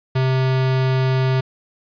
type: tone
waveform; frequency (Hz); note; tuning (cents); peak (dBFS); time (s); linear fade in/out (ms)
square; 130.81; C3; 0; -16; 0.15-1.41; 10
effects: resampled to 11025 Hz + 8-bit